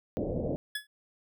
white low-pass noise, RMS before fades -32 dBFS, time 0.17-0.56 s, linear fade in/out 0 ms, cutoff 600 Hz, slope 48 dB/octave
25% pulse tone with exponential decay, 1700 Hz, G#6, 40 cents sharp, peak -25 dBFS, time 0.75-0.87 s, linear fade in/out 5 ms, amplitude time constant 26 ms
effects none

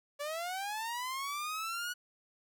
sawtooth linear sweep, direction up, 567 to 1471 Hz, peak -32 dBFS, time 0.19-1.94 s, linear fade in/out 20 ms, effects none

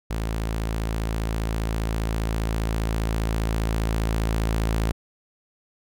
sawtooth tone with level ramp, 55 Hz, A1, in tune, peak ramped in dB -21 to -17 dBFS, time 0.1-4.92 s, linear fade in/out 10 ms, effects none

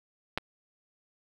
clicks, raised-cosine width 0.3 ms, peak -12 / -29 dBFS, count 2, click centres 0.376 / 0.383 s, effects 9-bit

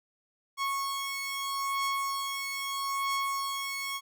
sawtooth beating tone pair, 1100 / 1100.78 Hz, C#6 / C#6, -14 / -12 cents, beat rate 0.78 Hz, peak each -28 / -32 dBFS, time 0.57-4.01 s, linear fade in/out 50 ms, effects none

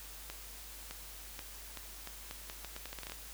accelerating click train, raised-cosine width 0.2 ms, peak -25 dBFS, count 16, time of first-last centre 0.3-3.12 s, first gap 610 ms, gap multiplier 0.79, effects added 50 Hz sine -52 dBFS peak until 3.33 s + white hiss -50 dBFS RMS until 3.33 s

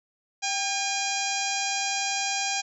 harmonic tone with a mistuned harmonic, 809 Hz, G#5, 46 cents flat, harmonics 1 / 2 / 3 / 4 / 5 / 6 / 7 / 8 / 9, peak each -31 / -37 / -32 / -36 / -37 / -35 / -34 / -35 / -36 dBFS, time 0.42-2.62 s, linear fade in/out 20 ms, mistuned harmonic 1, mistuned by -50 cents, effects none

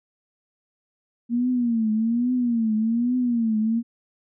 sine tone with vibrato, 233.1 Hz, A#3, in tune, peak -19 dBFS, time 1.29-3.83 s, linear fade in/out 50 ms, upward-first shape triangle, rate 1.2 Hz, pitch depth 150 cents each way, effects none

